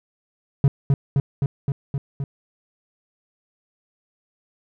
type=tone with echo; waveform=triangle; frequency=138.4 Hz; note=C#3; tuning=2 cents flat; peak=-9 dBFS; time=0.64-0.68 s; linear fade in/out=2 ms; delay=260 ms; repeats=6; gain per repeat=-2 dB; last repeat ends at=2.24 s; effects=none